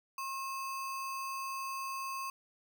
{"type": "tone with sample-and-hold", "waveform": "sine", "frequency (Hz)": 1074, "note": "C6", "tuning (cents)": 45, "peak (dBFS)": -36, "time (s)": [0.18, 2.3], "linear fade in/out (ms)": 2, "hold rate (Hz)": 3675, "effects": []}